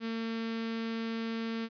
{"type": "tone with notch filter", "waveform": "sawtooth", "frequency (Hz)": 226.8, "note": "A#3", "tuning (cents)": -47, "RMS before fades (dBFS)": -35, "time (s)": [0, 1.69], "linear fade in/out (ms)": 50, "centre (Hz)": 770, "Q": 1.2, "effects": ["resampled to 11025 Hz"]}